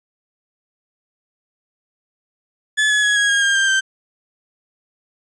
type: tone with pitch steps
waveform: 35% pulse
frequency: 1721 / 1697.3 / 1673.9 / 1650.9 / 1628.2 / 1605.7 / 1583.6 / 1561.8 Hz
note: A6 / G#6 / G#6 / G#6 / G#6 / G6 / G6 / G6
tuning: -39 / +37 / +13 / -11 / -35 / +41 / +17 / -7 cents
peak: -12 dBFS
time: 2.77-3.81 s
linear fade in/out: 20 ms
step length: 130 ms
effects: resampled to 22050 Hz